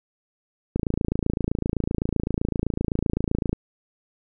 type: click train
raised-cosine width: 3 ms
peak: -10 dBFS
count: 78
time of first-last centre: 0.76-3.53 s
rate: 27.8 Hz
effects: none